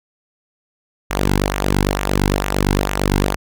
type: tone with flanger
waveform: sawtooth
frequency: 48.8 Hz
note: G1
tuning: 7 cents flat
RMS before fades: -18 dBFS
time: 1.1-3.36 s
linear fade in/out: 10 ms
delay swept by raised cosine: 0.21 to 1.71 ms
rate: 2.2 Hz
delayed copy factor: -0.7
effects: none